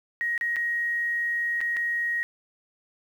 sine tone with dropouts, 1885 Hz, A#6, 19 cents sharp, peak -24 dBFS, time 0.21-2.23 s, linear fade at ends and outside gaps 0 ms, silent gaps 0.378-0.411 / 0.56-0.566 / 1.606-1.613 / 1.766-1.769 s, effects 9-bit

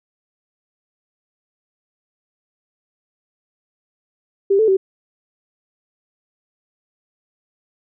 sine tone with pitch steps, 394.5 / 439.5 / 383.4 Hz, G4 / A4 / G4, +11 / -2 / -38 cents, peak -11 dBFS, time 4.5-4.77 s, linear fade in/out 10 ms, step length 90 ms, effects none

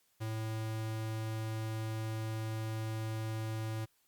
square tone, 110.4 Hz, A2, 6 cents sharp, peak -36 dBFS, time 0.2-3.86 s, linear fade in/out 20 ms, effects white hiss -73 dBFS RMS until 4.07 s + Opus 48 kbps

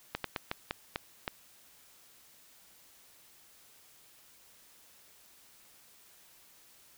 slowing click train, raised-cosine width 0.3 ms, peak -16 dBFS, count 7, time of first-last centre 0.15-1.279 s, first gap 93 ms, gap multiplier 1.28, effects white hiss -60 dBFS RMS until 6.97 s

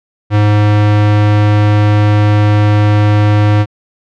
square tone, 104.6 Hz, G#2, 13 cents sharp, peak -7 dBFS, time 0.3-3.66 s, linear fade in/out 50 ms, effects low-pass 3000 Hz 12 dB/octave

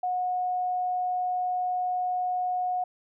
sine tone, 728 Hz, F#5, 28 cents flat, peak -25 dBFS, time 0.03-2.84 s, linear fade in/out 5 ms, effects none

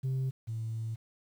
sine tone pair in turn, 131.8 / 112.21 Hz, C3 / A2, +13 / +34 cents, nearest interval minor third, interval 279 cents, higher first, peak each -26 / -32 dBFS, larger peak first, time 0.03-0.31 / 0.47-0.96 s, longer second, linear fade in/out 20 ms, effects tanh soft clip ceiling -28 dBFS + 10-bit

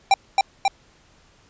square tone with echo, 788 Hz, G5, 9 cents sharp, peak -12 dBFS, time 0.11-0.14 s, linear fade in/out 2 ms, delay 270 ms, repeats 2, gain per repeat -2 dB, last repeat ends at 0.68 s, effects pink hiss -56 dBFS RMS until 1.49 s + resampled to 16000 Hz

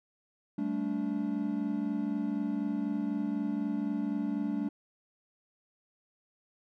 triangle chord, G suspended second, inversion none, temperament equal with one note detuned, 196 / 220 / 288.6 Hz, G3 / A3 / D4, 0 / 0 / -30 cents, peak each -34 / -32 / -31 dBFS, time 0.58-4.69 s, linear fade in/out 5 ms, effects none

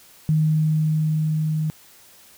sine tone with level ramp, 155.56 Hz, D#3, in tune, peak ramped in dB -15 to -20 dBFS, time 0.29-1.7 s, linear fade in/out 0 ms, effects white hiss -50 dBFS RMS until 2.37 s

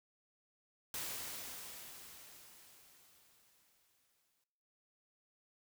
white noise with exponential decay, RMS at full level -41 dBFS, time 0.94-4.44 s, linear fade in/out 2 ms, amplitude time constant 760 ms, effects noise-tail reverb RT60 1.0 s tail -17 dB re dry

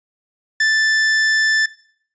45% pulse tone, 1760 Hz, A6, in tune, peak -13 dBFS, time 0.6-1.66 s, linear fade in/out 5 ms, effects noise-tail reverb RT60 0.6 s tail -20 dB re dry + resampled to 16000 Hz

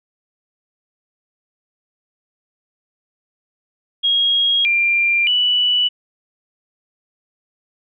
sine tone with pitch steps, 3279 / 2382 / 2960 Hz, G#7 / D7 / F#7, -23 / +24 / 0 cents, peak -13 dBFS, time 4.03-5.89 s, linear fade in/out 20 ms, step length 620 ms, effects none

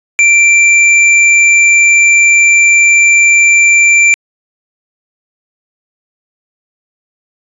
sine tone with hard clipping, 2353 Hz, D7, 3 cents sharp, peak -5 dBFS, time 0.19-4.14 s, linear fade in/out 0 ms, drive 16 dB, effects resampled to 22050 Hz

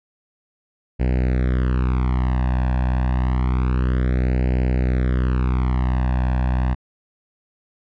sawtooth tone with flanger, 63 Hz, B1, 35 cents sharp, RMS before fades -19 dBFS, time 0.99-6.75 s, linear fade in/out 20 ms, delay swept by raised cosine 0.42 to 1.17 ms, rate 0.28 Hz, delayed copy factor +0.9, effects low-pass 2000 Hz 12 dB/octave

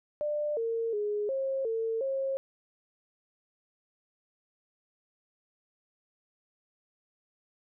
sine tone with pitch steps, 595 / 457.2 / 416.2 / 537 / 450.9 / 539 Hz, D5 / A#4 / G#4 / C5 / A4 / C#5, +22 / -34 / +4 / +45 / +42 / -49 cents, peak -28 dBFS, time 0.21-2.37 s, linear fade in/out 0 ms, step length 360 ms, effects none

